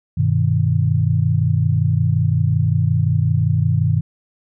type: chord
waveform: sine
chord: G augmented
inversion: none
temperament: equal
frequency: 98 / 123.47 / 155.56 Hz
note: G2 / B2 / D#3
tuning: 0 / 0 / 0 cents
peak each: -18 dBFS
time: 0.17-4.01 s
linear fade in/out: 10 ms
effects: none